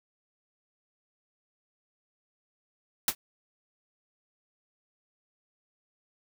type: noise with exponential decay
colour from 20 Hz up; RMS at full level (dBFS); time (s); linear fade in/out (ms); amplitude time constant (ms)
white; -19; 3.08-3.15; 2; 15
effects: none